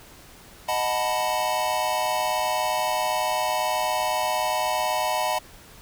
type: chord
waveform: square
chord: B dominant seventh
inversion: first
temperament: equal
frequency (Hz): 622.3 / 740 / 880 / 987.8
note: D#5 / F#5 / A5 / B5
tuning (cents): 0 / 0 / 0 / 0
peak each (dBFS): -29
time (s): 0.68-5.39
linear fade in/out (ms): 10
effects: pink hiss -48 dBFS RMS until 5.81 s